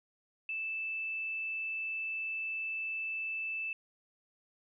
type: tone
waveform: sine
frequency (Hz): 2637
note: E7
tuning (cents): 0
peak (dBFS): -34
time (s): 0.49-3.73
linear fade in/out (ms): 2
effects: none